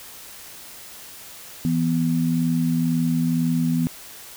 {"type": "tone pair together", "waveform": "sine", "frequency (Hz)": [164.59, 246.6], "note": ["E3", "B3"], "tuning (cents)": [-2, -2], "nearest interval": "perfect fifth", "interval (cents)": 700, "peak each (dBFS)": -21, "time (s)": [1.65, 3.87], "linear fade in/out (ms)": 0, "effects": ["white hiss -41 dBFS RMS until 4.36 s"]}